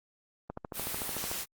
click train, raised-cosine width 1 ms, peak -23 dBFS, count 12, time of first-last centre 0.5-1.315 s, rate 13.5 Hz
white noise, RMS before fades -36 dBFS, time 0.73-1.46 s, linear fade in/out 50 ms
effects Opus 32 kbps

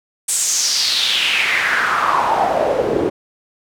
pink noise with band-pass filter sweep, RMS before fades -17 dBFS, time 0.28-3.1 s, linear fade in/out 10 ms, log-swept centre 8600 to 360 Hz, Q 4.2, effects none

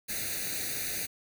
white noise with comb filter, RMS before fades -34 dBFS, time 0.08-1.07 s, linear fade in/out 20 ms, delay 0.47 ms, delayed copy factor +0.95, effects none

